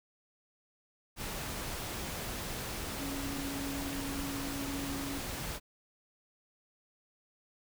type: tone in noise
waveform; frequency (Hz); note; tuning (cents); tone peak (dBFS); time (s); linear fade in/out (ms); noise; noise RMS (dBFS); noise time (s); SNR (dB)
sine; 277.2; C#4; 0; -38; 2.96-5.22; 50; pink; -39; 1.16-5.6; -2
effects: none